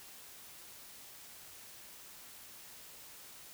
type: silence
effects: white hiss -53 dBFS RMS until 3.53 s